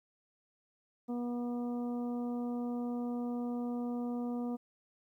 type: harmonic tone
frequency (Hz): 241.6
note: B3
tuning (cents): -38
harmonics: 1 / 2 / 3 / 4 / 5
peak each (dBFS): -34 / -43 / -47 / -54 / -55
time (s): 1.08-4.57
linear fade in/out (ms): 20
effects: 12-bit